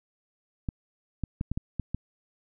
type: clicks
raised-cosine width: 5 ms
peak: -17 dBFS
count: 7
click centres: 0.688 / 1.237 / 1.411 / 1.516 / 1.575 / 1.797 / 1.946 s
effects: none